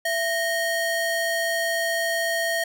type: ring-modulated tone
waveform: 45% pulse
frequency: 1262 Hz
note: D#6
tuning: 24 cents sharp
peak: -19 dBFS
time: 0.05-2.64 s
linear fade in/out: 5 ms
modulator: 593 Hz
effects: none